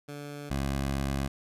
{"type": "tone pair in turn", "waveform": "15% pulse", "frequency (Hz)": [145, 68.43], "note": ["D3", "C#2"], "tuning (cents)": [-22, -22], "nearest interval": "octave + minor second", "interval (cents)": 1300, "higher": "first", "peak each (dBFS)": [-32, -22], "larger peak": "second", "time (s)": [[0.08, 0.5], [0.5, 1.28]], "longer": "second", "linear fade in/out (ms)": 10, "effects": ["resampled to 32000 Hz"]}